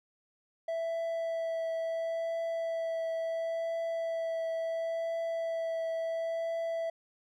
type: tone with vibrato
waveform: triangle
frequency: 659.3 Hz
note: E5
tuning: in tune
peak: -29 dBFS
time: 0.68-6.9 s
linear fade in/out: 5 ms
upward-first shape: triangle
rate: 0.72 Hz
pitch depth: 12 cents each way
effects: none